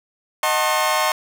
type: chord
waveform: sawtooth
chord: D# diminished seventh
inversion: none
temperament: just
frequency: 622.3 / 746.7 / 896 / 1075.3 Hz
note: D#5 / F#5 / A5 / C6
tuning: 0 / +16 / +31 / +47 cents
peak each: -19 / -21 / -20 / -17 dBFS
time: 0.43-1.12 s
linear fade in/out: 2 ms
effects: none